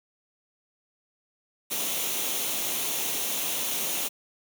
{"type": "noise with comb filter", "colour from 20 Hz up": "white", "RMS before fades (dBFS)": -29, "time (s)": [1.7, 4.09], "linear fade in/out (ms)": 20, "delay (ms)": 0.31, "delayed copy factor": 0.5, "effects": ["high-pass 200 Hz 12 dB/octave"]}